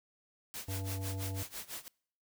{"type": "noise with tremolo", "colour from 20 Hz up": "white", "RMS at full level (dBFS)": -41, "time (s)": [0.54, 1.88], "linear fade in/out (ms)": 0, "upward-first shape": "sine", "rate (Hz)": 6, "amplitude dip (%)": 90}
{"type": "harmonic tone", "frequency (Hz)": 96.4, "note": "G2", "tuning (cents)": -28, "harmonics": [1, 3, 5, 7, 9], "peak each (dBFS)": [-36, -46, -50, -53, -55], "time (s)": [0.68, 1.43], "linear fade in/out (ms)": 5}
{"effects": ["noise-tail reverb RT60 0.6 s tail -26 dB re dry"]}